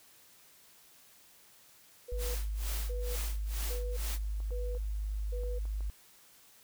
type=tone bursts; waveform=sine; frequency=490 Hz; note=B4; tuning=14 cents flat; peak=-40 dBFS; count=5; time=2.08-5.59 s; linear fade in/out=10 ms; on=270 ms; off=540 ms
type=tone; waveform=sine; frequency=51.6 Hz; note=G#1; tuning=10 cents flat; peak=-32 dBFS; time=2.12-5.9 s; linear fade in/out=0 ms
type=noise with tremolo; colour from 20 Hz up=white; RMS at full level=-40 dBFS; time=2.17-4.19 s; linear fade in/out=50 ms; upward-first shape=sine; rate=2.2 Hz; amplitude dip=100%
type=clicks; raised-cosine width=1 ms; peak=-40 dBFS; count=6; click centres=4.403 / 4.507 / 4.75 / 5.435 / 5.654 / 5.807 s
effects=white hiss -60 dBFS RMS until 6.63 s